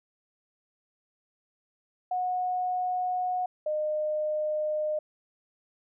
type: tone pair in turn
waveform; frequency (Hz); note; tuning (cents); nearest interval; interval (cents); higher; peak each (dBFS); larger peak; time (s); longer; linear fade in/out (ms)
sine; 730 / 610.3; F#5 / D#5; -24 / -34; minor third; 310; first; -26; neither; 2.11-3.46 / 3.66-4.99; first; 5
effects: none